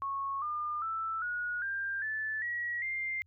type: tone with pitch steps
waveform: sine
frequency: 1100 / 1206.5 / 1323.3 / 1451.5 / 1592 / 1746.1 / 1915.2 / 2101 Hz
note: C#6 / D6 / E6 / F#6 / G6 / A6 / A#6 / C7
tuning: -14 / +46 / +6 / -34 / +26 / -14 / +46 / +7 cents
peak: -32 dBFS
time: 0.02-3.22 s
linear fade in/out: 0 ms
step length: 400 ms
effects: added 88 Hz sine -63 dBFS peak until 3.26 s